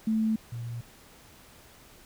sine tone pair in turn, 220 / 118.13 Hz, A3 / A#2, 0 / +23 cents, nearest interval major seventh, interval 1077 cents, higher first, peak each -23 / -33 dBFS, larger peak first, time 0.07-0.36 / 0.52-0.81 s, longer neither, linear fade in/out 5 ms, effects pink hiss -54 dBFS RMS until 2.05 s

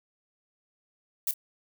violet noise with echo, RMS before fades -27 dBFS, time 1.27-1.31 s, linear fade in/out 2 ms, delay 29 ms, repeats 1, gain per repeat -14 dB, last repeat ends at 1.339 s, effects none

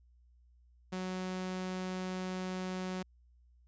sawtooth tone, 185 Hz, F#3, in tune, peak -32 dBFS, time 0.92-3.03 s, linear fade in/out 10 ms, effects added 60 Hz sine -61 dBFS peak until 3.67 s + resampled to 16000 Hz

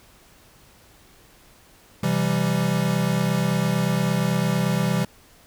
square chord, C major, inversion none, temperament equal with one note detuned, 130.81 / 167.21 / 196 Hz, C3 / E3 / G3, 0 / +25 / 0 cents, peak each -26 / -24 / -25 dBFS, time 2.03-5.05 s, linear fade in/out 5 ms, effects pink hiss -53 dBFS RMS until 5.46 s

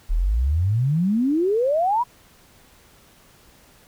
sine exponential sweep, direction up, 36.13 to 1006 Hz, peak -17 dBFS, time 0.09-2.04 s, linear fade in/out 20 ms, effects pink hiss -53 dBFS RMS until 3.87 s

